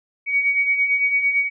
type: beating tone pair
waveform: sine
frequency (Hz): 2245 / 2253.9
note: C#7 / C#7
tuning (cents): +21 / +28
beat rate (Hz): 8.9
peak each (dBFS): -25 / -17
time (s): 0.26-1.5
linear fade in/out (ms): 50
effects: none